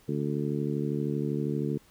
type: harmonic tone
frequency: 72.7 Hz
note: D2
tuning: 17 cents flat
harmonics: 2 / 3 / 4 / 5 / 6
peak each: -31 / -33 / -34 / -35 / -36 dBFS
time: 0.08-1.78 s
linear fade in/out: 10 ms
effects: pink hiss -60 dBFS RMS until 1.9 s